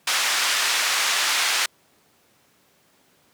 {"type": "band-pass noise", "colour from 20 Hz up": "pink", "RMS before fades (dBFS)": -22, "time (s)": [0.07, 1.66], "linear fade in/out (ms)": 5, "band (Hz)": [1400, 7400], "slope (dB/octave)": 12, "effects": ["pink hiss -60 dBFS RMS until 3.33 s", "high-pass 150 Hz 12 dB/octave"]}